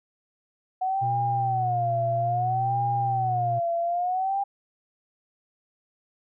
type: tone with vibrato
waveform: sine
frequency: 740 Hz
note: F#5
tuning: in tune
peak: -23 dBFS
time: 0.81-4.44 s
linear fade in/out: 10 ms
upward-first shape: sine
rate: 0.6 Hz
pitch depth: 150 cents each way
type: tone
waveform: triangle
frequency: 121.3 Hz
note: B2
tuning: 31 cents flat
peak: -26 dBFS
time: 1.01-3.6 s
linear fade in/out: 20 ms
effects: none